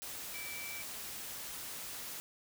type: tone in noise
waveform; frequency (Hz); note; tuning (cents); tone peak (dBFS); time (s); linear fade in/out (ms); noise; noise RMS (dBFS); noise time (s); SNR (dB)
sine; 2318; D7; -23; -44; 0.34-0.82; 0; white; -44; 0.02-2.2; -3
effects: none